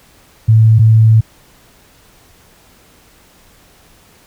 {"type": "tone pair in turn", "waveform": "sine", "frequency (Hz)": [110.9, 110.9], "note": ["A2", "A2"], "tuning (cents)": [14, 14], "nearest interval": "unison", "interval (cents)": 0, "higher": "neither", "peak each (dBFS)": -4, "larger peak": "neither", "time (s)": [[0.48, 0.79], [0.79, 1.21]], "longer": "second", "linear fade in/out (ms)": 10, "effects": ["pink hiss -47 dBFS RMS until 4.26 s"]}